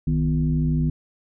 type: tone with frequency modulation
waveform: sine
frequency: 155.56 Hz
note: D#3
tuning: in tune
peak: -18 dBFS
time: 0.07-0.9 s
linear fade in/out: 5 ms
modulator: 92.9 Hz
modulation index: 0.94
effects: none